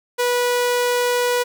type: tone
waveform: sawtooth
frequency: 488.9 Hz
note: B4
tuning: 18 cents flat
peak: -13 dBFS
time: 0.18-1.44 s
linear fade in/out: 20 ms
effects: none